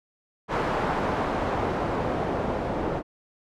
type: noise with low-pass filter sweep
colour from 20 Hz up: white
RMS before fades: -27 dBFS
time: 0.48-3.03 s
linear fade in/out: 50 ms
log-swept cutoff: 1000 to 600 Hz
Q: 0.96
effects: none